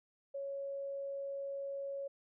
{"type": "tone", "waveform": "sine", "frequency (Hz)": 554.4, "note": "C#5", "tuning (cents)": 0, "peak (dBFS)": -38, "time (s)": [0.34, 2.08], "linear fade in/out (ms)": 10, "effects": []}